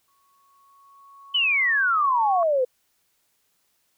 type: tone with exponential growth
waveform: sine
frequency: 1108.7 Hz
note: C#6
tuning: in tune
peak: -24 dBFS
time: 0.08-2.43 s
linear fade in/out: 1 ms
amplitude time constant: 510 ms
type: exponential sweep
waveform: sine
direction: down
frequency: 3065 to 490 Hz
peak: -18 dBFS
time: 1.34-2.65 s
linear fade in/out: 10 ms
effects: white hiss -69 dBFS RMS until 3.97 s